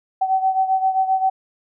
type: beating tone pair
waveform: sine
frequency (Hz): 760 / 767.6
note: F#5 / G5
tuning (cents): +46 / -37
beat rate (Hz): 7.6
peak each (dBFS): -17 / -22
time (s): 0.21-1.3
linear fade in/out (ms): 10
effects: none